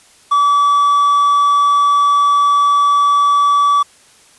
triangle tone with quantisation, 1149 Hz, D6, 38 cents flat, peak -7 dBFS, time 0.31-3.83 s, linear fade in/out 10 ms, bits 6, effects white hiss -47 dBFS RMS until 4.38 s + resampled to 24000 Hz

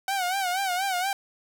sawtooth tone with vibrato, 751 Hz, F#5, 26 cents sharp, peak -21 dBFS, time 0.08-1.13 s, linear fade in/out 2 ms, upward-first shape sine, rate 4.2 Hz, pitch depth 100 cents each way, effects 10-bit

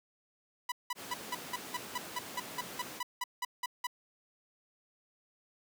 sawtooth tone bursts, 987 Hz, B5, 1 cent flat, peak -29 dBFS, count 16, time 0.69-3.87 s, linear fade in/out 5 ms, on 30 ms, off 180 ms
pink noise, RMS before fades -44 dBFS, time 0.95-3.02 s, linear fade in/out 50 ms
effects high-pass 200 Hz 12 dB/octave

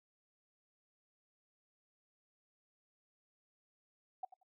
sine tone with echo, 751 Hz, F#5, 26 cents sharp, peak -37 dBFS, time 4.23-4.25 s, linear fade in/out 5 ms, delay 91 ms, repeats 2, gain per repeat -15 dB, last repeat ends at 4.432 s, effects noise-tail reverb RT60 0.1 s tail -24 dB re dry

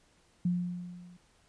sine tone with level ramp, 177.1 Hz, F3, 24 cents sharp, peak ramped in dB -24 to -51 dBFS, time 0.45-1.17 s, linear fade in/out 5 ms, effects pink hiss -66 dBFS RMS until 1.48 s + resampled to 22050 Hz

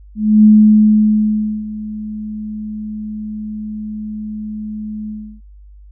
sine tone with ADSR envelope, 213.6 Hz, G#3, 49 cents sharp, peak -3 dBFS, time 0.15-5.41 s, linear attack 290 ms, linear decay 1200 ms, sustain -19 dB, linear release 320 ms, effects added 50 Hz sine -37 dBFS peak until 5.91 s

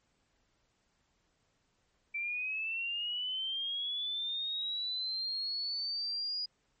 sine linear sweep, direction up, 2330 to 4915 Hz, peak -33 dBFS, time 2.14-6.46 s, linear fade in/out 10 ms, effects pink hiss -75 dBFS RMS until 6.8 s + MP3 32 kbps

